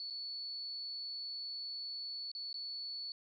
sine tone with dropouts, 4435 Hz, C#8, in tune, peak -40 dBFS, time 0-3.12 s, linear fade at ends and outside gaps 1 ms, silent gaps 0.101-0.106 / 2.316-2.35 / 2.529-2.542 s, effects none

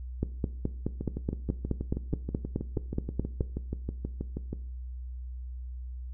two click trains, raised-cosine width 3 ms, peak -15 / -20 dBFS, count 16 / 23, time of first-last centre 0.23-3.408 / 1.01-4.53 s, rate 4.72 / 6.25 Hz, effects noise-tail reverb RT60 0.5 s tail -17 dB re dry + added 62 Hz sine -36 dBFS peak until 6.13 s

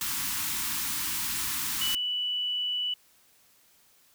white band-stop noise, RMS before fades -31 dBFS, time 0.01-1.95 s, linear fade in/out 2 ms, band 350 to 860 Hz, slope 96 dB/octave
sine tone, 2964 Hz, F#7, 2 cents sharp, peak -27 dBFS, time 1.81-2.94 s, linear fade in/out 5 ms
effects white hiss -62 dBFS RMS until 4.14 s

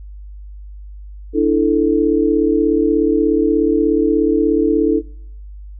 sine chord, D suspended second, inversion none, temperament just, 293.7 / 330.4 / 440.5 Hz, D4 / E4 / A4, 0 / +4 / +2 cents, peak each -16 dBFS, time 1.33-5.02 s, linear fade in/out 50 ms, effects noise-tail reverb RT60 0.7 s tail -25 dB re dry + added 50 Hz sine -31 dBFS peak until 5.79 s

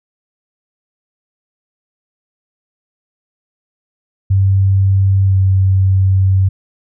sine tone with pitch glide, 96.9 to 95.4 Hz, G2 to G2, -20 to -47 cents, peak -8 dBFS, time 4.3-6.49 s, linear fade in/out 10 ms, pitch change -27 cents, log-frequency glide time 5.26-5.35 s, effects none

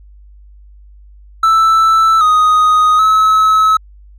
triangle tone with pitch steps, 1321 / 1248 / 1291 Hz, E6 / D#6 / E6, +3 / +5 / -37 cents, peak -5 dBFS, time 1.43-3.77 s, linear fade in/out 5 ms, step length 780 ms, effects added 50 Hz sine -37 dBFS peak until 4.18 s

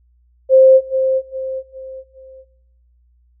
sine tone with echo, 526 Hz, C5, 9 cents sharp, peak -5 dBFS, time 0.49-0.81 s, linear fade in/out 50 ms, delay 410 ms, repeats 4, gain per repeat -8 dB, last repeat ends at 2.45 s, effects noise-tail reverb RT60 0.9 s tail -21 dB re dry + added 60 Hz sine -52 dBFS peak until 3.4 s

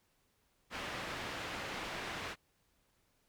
white low-pass noise, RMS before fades -42 dBFS, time 0.7-2.36 s, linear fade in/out 50 ms, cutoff 2400 Hz, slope 12 dB/octave, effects pink hiss -75 dBFS RMS until 3.28 s

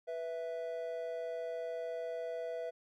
triangle tone pair together, 493.1 / 659.3 Hz, B4 / E5, -3 / 0 cents, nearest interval perfect fourth, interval 503 cents, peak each -38 / -38 dBFS, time 0.07-2.71 s, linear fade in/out 20 ms, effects none

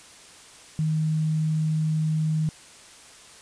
sine tone, 156.5 Hz, D#3, 10 cents sharp, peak -21 dBFS, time 0.79-2.49 s, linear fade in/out 0 ms, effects white hiss -48 dBFS RMS until 3.41 s + resampled to 22050 Hz

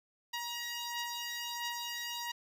10% pulse beating tone pair, 950 / 951.5 Hz, A#5 / A#5, +33 / +35 cents, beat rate 1.5 Hz, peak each -30 / -34 dBFS, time 0.33-2.32 s, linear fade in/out 10 ms, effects none

